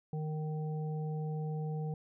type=harmonic tone; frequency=154.5 Hz; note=D#3; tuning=12 cents flat; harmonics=1 / 3 / 5; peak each=-34 / -44 / -48 dBFS; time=0.13-1.94 s; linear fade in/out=2 ms; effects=none